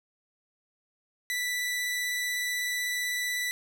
sawtooth tone with vibrato, 1975 Hz, B6, in tune, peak -25 dBFS, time 1.3-3.51 s, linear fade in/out 0 ms, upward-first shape triangle, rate 16 Hz, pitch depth 10 cents each way, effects none

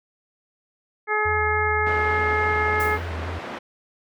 harmonic tone, 425.1 Hz, G#4, 40 cents sharp, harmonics 1 / 2 / 3 / 4 / 5, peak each -26 / -26 / -26 / -26 / -26 dBFS, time 1.07-2.99 s, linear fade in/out 50 ms
sine tone with vibrato, 83.1 Hz, E2, 15 cents sharp, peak -28 dBFS, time 1.25-3.39 s, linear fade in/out 10 ms, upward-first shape square, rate 3.5 Hz, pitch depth 42 cents each way
pink band-pass noise, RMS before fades -34 dBFS, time 1.86-3.59 s, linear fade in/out 10 ms, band 240 to 2100 Hz, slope 12 dB/octave
blue noise with exponential decay, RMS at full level -33 dBFS, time 2.8-3.11 s, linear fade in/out 1 ms, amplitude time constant 66 ms
effects none

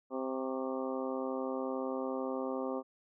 harmonic tone with a mistuned harmonic, 131.2 Hz, C3, 5 cents sharp, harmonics 2 / 3 / 4 / 5 / 6 / 7 / 8 / 9, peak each -38 / -40 / -38 / -46 / -46 / -48 / -47 / -47 dBFS, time 0.1-2.83 s, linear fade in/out 50 ms, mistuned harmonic 8, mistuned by +61 cents, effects none

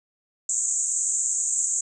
pink band-pass noise, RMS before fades -25 dBFS, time 0.49-1.81 s, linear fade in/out 5 ms, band 6700 to 8000 Hz, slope 96 dB/octave, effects none

